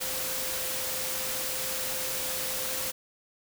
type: tone in noise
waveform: sine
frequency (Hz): 520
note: C5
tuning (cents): -11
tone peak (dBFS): -41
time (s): 0-2.92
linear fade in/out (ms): 20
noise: white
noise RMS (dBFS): -32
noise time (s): 0-2.92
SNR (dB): -12
effects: none